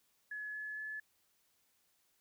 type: tone with pitch steps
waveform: sine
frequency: 1700 / 1710.8 / 1721.7 Hz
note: G#6 / A6 / A6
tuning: +40 / -49 / -38 cents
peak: -40 dBFS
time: 0.31-1 s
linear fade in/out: 5 ms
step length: 230 ms
effects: white hiss -75 dBFS RMS until 2.2 s